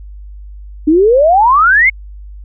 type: exponential sweep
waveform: sine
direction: up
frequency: 293.7 to 2217 Hz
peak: -5 dBFS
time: 0.87-1.9 s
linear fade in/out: 10 ms
effects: added 50 Hz sine -28 dBFS peak until 2.44 s